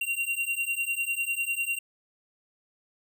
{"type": "beating tone pair", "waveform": "square", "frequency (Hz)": [2755, 2765], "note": ["F7", "F7"], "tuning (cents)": [-24, -18], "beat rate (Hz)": 10, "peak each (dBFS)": -31, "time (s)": [0.01, 1.79], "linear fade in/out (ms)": 5, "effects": []}